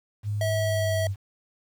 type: tone with pitch glide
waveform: sine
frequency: 103.83 to 98.06 Hz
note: G#2 to G2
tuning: 0 to +1 cents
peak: -25 dBFS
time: 0.23-1.16 s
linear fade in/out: 50 ms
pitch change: -99 cents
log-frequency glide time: 0.59-1 s
type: tone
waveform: square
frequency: 647 Hz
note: E5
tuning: 32 cents flat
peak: -26 dBFS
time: 0.41-1.07 s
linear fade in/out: 2 ms
effects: 9-bit